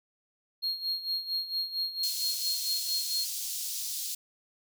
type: tone with tremolo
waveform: triangle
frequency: 4258 Hz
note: C8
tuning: 30 cents sharp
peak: -26 dBFS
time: 0.62-3.26 s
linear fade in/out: 20 ms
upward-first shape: sine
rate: 4.4 Hz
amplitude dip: 75%
type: high-pass noise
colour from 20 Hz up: pink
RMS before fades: -35 dBFS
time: 2.03-4.15 s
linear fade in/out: 5 ms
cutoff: 4200 Hz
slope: 24 dB/octave
effects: none